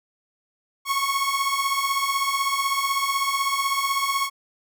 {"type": "beating tone pair", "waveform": "sawtooth", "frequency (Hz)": [1091, 1107], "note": ["C#6", "C#6"], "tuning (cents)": [-28, -3], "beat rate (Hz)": 16, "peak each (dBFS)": [-22, -20], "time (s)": [0.85, 4.3], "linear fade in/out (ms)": 50, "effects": []}